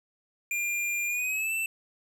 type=tone with pitch glide; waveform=square; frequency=2400 to 2663 Hz; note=D7 to E7; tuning=+37 to +17 cents; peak=-28 dBFS; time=0.51-1.66 s; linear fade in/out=2 ms; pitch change=+180 cents; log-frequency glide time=1.07-1.53 s; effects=11-bit